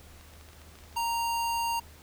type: clicks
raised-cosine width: 0.2 ms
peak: -36 dBFS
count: 12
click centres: 0.211 / 0.337 / 0.411 / 0.488 / 0.532 / 0.617 / 0.755 / 0.788 / 0.838 / 0.927 / 0.96 / 1 s
type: tone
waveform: square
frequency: 930 Hz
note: A#5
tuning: 4 cents flat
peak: -28 dBFS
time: 0.96-1.8 s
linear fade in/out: 10 ms
effects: added 77 Hz sine -51 dBFS peak until 2.02 s + pink hiss -54 dBFS RMS until 2.02 s